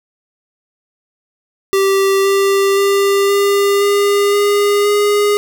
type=tone with pitch steps; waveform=square; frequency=390 / 393.6 / 397.3 / 401 / 404.7 / 408.4 / 412.2 Hz; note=G4 / G4 / G4 / G4 / G#4 / G#4 / G#4; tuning=-9 / +7 / +23 / +39 / -45 / -29 / -13 cents; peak=-11 dBFS; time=1.73-5.37 s; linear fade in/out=0 ms; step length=520 ms; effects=none